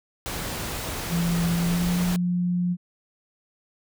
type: noise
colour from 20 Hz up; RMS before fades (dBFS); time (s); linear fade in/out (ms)
pink; -31; 0.26-2.16; 0
type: tone with pitch glide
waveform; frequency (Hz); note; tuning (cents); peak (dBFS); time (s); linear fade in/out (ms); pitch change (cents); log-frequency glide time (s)
sine; 170.3 to 177.43; F3 to F3; -43 to +28; -21; 1.09-2.77; 50; +71; 1.55-2
effects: none